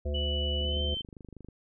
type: harmonic tone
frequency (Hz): 72.9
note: D2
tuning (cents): -12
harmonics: 1 / 3 / 5 / 7 / 9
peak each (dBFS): -29 / -42 / -41 / -38 / -44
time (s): 0.05-0.95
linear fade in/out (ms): 10
type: tone with pitch glide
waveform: sine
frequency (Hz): 2960 to 3098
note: F#7 to G7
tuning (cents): 0 to -21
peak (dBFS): -32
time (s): 0.14-1.02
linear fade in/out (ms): 10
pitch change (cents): +79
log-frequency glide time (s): 0.61-0.81
type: click train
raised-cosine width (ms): 3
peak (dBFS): -33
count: 23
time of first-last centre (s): 0.61-1.486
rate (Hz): 25.1
effects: none